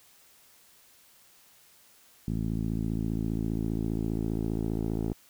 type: tone with low-pass filter sweep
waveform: 10% pulse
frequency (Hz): 55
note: A1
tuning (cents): 0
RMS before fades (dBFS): -30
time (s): 2.28-5.13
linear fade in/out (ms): 0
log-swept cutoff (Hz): 220 to 460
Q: 1.4
effects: white hiss -59 dBFS RMS until 5.29 s